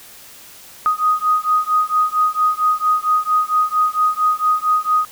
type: beating tone pair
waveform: sine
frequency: 1244.5 / 1248.9 Hz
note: D#6 / D#6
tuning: 0 / +6 cents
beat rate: 4.4 Hz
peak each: -17 dBFS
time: 0.86-5.05 s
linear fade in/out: 0 ms
effects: white hiss -41 dBFS RMS until 5.11 s